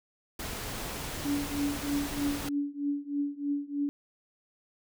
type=noise; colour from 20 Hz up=pink; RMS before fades=-37 dBFS; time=0.39-2.49 s; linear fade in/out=5 ms
type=tone with tremolo; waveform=sine; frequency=286.4 Hz; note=D4; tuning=43 cents flat; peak=-25 dBFS; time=1.25-3.89 s; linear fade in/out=0 ms; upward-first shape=triangle; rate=3.2 Hz; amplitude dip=95%
effects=none